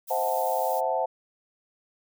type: noise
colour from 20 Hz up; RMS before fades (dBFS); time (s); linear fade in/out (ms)
violet; -38; 0.07-0.81; 20
type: chord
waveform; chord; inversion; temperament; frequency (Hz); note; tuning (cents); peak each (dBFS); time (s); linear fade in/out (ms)
sine; F# half-diminished seventh; second; equal; 523.3 / 659.3 / 740 / 880; C5 / E5 / F#5 / A5; 0 / 0 / 0 / 0; -29; 0.1-1.06; 10
effects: none